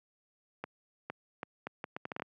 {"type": "accelerating click train", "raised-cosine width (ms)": 0.5, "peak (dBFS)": -22, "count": 11, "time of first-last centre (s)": [0.64, 2.221], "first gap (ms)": 460, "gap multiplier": 0.72, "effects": ["high-pass 150 Hz 12 dB/octave"]}